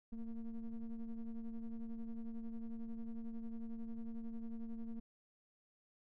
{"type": "ring-modulated tone", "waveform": "triangle", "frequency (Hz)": 116.54, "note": "A#2", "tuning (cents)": 0, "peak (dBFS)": -36, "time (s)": [0.12, 5], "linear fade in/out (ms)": 10, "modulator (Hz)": 111, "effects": []}